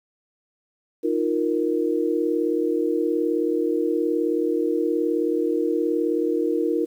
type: chord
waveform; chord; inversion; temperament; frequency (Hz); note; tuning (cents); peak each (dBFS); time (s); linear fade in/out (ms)
sine; Eb suspended second; none; just; 311.1 / 350 / 466.7; Eb4 / F4 / Bb4; 0 / +4 / +2; -24; 1.03-6.86; 20
effects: 9-bit